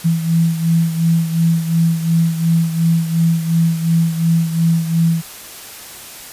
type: beating tone pair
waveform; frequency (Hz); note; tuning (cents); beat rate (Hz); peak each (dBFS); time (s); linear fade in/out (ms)
sine; 164.81 / 167.61; E3 / E3; 0 / +29; 2.8; -13 / -19; 0.04-5.22; 20
effects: white hiss -34 dBFS RMS until 6.32 s + resampled to 32000 Hz